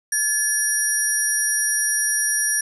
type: tone cluster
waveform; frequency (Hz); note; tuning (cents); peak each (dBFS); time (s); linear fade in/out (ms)
sine; 1719 / 5710 / 9450 / 11260; A6 / F8 / D9 / F9; -41 / +37 / +10 / +13; -24 / -23 / -23 / -27; 0.12-2.61; 5
effects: none